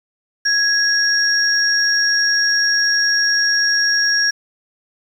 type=tone pair together; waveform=sine; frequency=1661.2 / 5588 Hz; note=G#6 / F8; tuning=0 / 0 cents; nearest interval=octave + major sixth; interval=2100 cents; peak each=-16 dBFS; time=0.45-4.31 s; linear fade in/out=10 ms; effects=7-bit